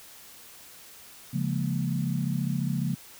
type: chord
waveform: sine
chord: Bb minor seventh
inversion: first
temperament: equal with one note detuned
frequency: 138.59 / 172.71 / 207.7 / 233.1 Hz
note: Db3 / F3 / Ab3 / Bb3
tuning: 0 / -19 / 0 / 0 cents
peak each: -29 / -30 / -34 / -33 dBFS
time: 1.33-2.95 s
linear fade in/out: 10 ms
effects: white hiss -49 dBFS RMS until 3.19 s